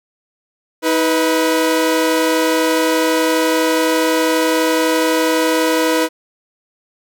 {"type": "tone pair together", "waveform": "sawtooth", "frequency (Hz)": [318.2, 493.3], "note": ["D#4", "B4"], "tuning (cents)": [39, -2], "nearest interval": "minor sixth", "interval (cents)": 759, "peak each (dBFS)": -12, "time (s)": [0.82, 6.09], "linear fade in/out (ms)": 50, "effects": []}